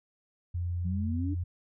sine tone with pitch glide, 87.4 to 88.01 Hz, F2 to F2, +2 to +14 cents, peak -29 dBFS, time 0.54-1.44 s, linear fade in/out 10 ms, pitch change +12 cents, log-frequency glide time 0.67-0.99 s
sine exponential sweep, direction up, 172.9 to 301.5 Hz, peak -32 dBFS, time 0.84-1.35 s, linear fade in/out 20 ms
effects none

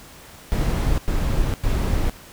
brown noise bursts, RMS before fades -20 dBFS, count 3, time 0.52-2.096 s, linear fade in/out 0 ms, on 460 ms, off 98 ms, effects pink hiss -44 dBFS RMS until 2.32 s

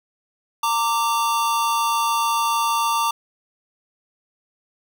square tone pair together, 918 / 1171.2 Hz, A#5 / D6, -27 / -5 cents, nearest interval major third, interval 422 cents, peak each -22 dBFS, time 0.63-3.11 s, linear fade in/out 5 ms, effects none

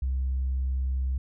sine tone, 65.41 Hz, C2, in tune, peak -23 dBFS, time 0.02-1.18 s, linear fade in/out 5 ms, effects tanh soft clip ceiling -22 dBFS

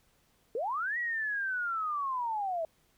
sine linear two-way sweep, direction up then down, 415.8 to 1944 to 630 Hz, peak -30 dBFS, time 0.55-2.65 s, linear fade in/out 2 ms, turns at 0.98 s, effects pink hiss -69 dBFS RMS until 2.97 s

